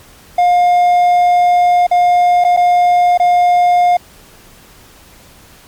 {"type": "tone with dropouts", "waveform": "triangle", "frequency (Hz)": 710, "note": "F5", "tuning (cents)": 28, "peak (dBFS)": -5, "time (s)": [0.38, 3.97], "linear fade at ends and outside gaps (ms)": 5, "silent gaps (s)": [[1.868, 1.912], [2.441, 2.447], [2.566, 2.572], [3.176, 3.198]], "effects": ["pink hiss -42 dBFS RMS until 5.67 s", "MP3 96 kbps"]}